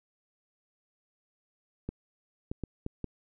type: clicks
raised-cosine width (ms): 3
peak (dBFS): -21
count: 5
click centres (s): 1.89 / 2.515 / 2.637 / 2.864 / 3.043
effects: none